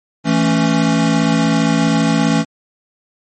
square chord, A major, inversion second, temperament equal, 164.81 / 220 / 277.2 Hz, E3 / A3 / C#4, 0 / 0 / 0 cents, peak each -17 dBFS, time 0.24-2.45 s, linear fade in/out 50 ms, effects MP3 32 kbps

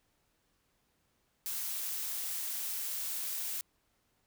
blue noise, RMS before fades -37 dBFS, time 1.46-3.61 s, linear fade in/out 0 ms, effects pink hiss -75 dBFS RMS until 4.26 s

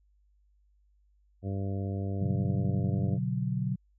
harmonic tone, 98 Hz, G2, in tune, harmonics 1 / 2 / 3 / 4 / 5 / 6 / 7, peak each -31 / -37 / -41 / -43 / -45 / -47 / -48 dBFS, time 1.42-3.19 s, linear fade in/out 50 ms
sine chord, B minor, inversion none, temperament equal with one note detuned, 123.47 / 143.98 / 185 Hz, B2 / D3 / F#3, 0 / -34 / 0 cents, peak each -31 / -33 / -32 dBFS, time 2.21-3.76 s, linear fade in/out 10 ms
effects added 50 Hz sine -63 dBFS peak until 3.98 s

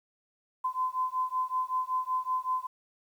sine beating tone pair, 1021 / 1026.3 Hz, C6 / C6, -43 / -34 cents, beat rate 5.3 Hz, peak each -31 dBFS, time 0.64-2.67 s, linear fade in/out 10 ms, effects 10-bit

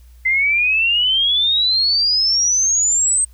sine exponential sweep, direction up, 2052 to 8372 Hz, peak -13 dBFS, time 0.25-3.25 s, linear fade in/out 10 ms, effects added 60 Hz sine -41 dBFS peak until 3.33 s + white hiss -58 dBFS RMS until 3.33 s

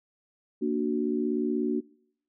sine chord, Bb augmented, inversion none, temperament equal, 233.1 / 293.7 / 370 Hz, Bb3 / D4 / F#4, 0 / 0 / 0 cents, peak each -29 dBFS, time 0.61-1.81 s, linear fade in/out 20 ms, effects noise-tail reverb RT60 0.7 s tail -24 dB re dry

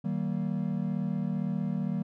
triangle chord, Eb major, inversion none, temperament equal with one note detuned, 155.56 / 191.08 / 233.1 Hz, Eb3 / G3 / Bb3, 0 / -44 / 0 cents, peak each -31 / -29 / -32 dBFS, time 0.04-2.03 s, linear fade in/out 10 ms, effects none

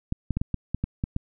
clicks, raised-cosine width 5 ms, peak -13 dBFS, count 9, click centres 0.124 / 0.307 / 0.37 / 0.415 / 0.543 / 0.746 / 0.84 / 1.039 / 1.164 s, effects none

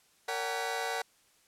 25% pulse tone cluster, 460.4 / 570 / 749 / 813 / 1962 Hz, A#4 / C#5 / F#5 / G#5 / B6, -22 / +48 / +21 / -37 / -12 cents, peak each -34 / -37 / -32 / -38 / -37 dBFS, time 0.28-1.02 s, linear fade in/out 5 ms, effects white hiss -66 dBFS RMS until 1.47 s + low-pass 11000 Hz 12 dB/octave

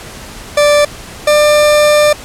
40% pulse tone pair in turn, 587.3 / 596.5 Hz, D5 / D5, 0 / +27 cents, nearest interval unison, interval 27 cents, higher second, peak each -5 dBFS, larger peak neither, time 0.57-0.85 / 1.27-2.13 s, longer second, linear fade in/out 5 ms, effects pink hiss -30 dBFS RMS until 2.24 s + low-pass 11000 Hz 12 dB/octave

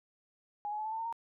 sine tone with pitch steps, 828 / 843.4 / 859.2 / 875.2 / 891.5 / 908.2 / 925.1 Hz, G#5 / G#5 / A5 / A5 / A5 / A#5 / A#5, -5 / +26 / -41 / -9 / +22 / -45 / -13 cents, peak -34 dBFS, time 0.65-1.126 s, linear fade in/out 0 ms, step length 68 ms, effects none

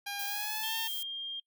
10% pulse tone with pitch glide, 807 to 900.6 Hz, G#5 to A5, -50 to +40 cents, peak -27 dBFS, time 0.06-0.88 s, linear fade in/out 10 ms, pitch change +190 cents, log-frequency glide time 0.26-0.77 s
violet noise, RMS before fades -39 dBFS, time 0.19-1.03 s, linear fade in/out 5 ms
sine tone, 3208 Hz, G7, 39 cents sharp, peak -35 dBFS, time 0.63-1.4 s, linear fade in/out 5 ms
effects noise-tail reverb RT60 0.1 s tail -24 dB re dry

